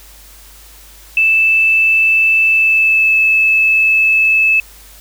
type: tone with pitch glide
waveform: sine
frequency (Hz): 2637 to 2611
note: E7 to E7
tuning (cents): 0 to -17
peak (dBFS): -8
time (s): 1.17-4.6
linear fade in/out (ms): 2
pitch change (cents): -17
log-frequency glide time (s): 2.48-3.18
effects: added 50 Hz sine -41 dBFS peak until 5 s + white hiss -41 dBFS RMS until 5 s